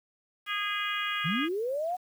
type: harmonic tone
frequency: 411.1 Hz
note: G#4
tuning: 18 cents flat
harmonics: 3 / 4 / 5 / 6 / 7 / 8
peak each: -34 / -35 / -36 / -37 / -37 / -38 dBFS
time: 0.46-1.49 s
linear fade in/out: 50 ms
type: linear sweep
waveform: sine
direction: up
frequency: 136 to 746 Hz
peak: -28 dBFS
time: 1.24-1.97 s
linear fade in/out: 20 ms
effects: 9-bit